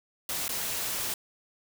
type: noise with dropouts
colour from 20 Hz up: white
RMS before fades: -32 dBFS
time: 0.29-1.14 s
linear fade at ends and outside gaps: 2 ms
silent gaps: 0.481-0.491 s
effects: none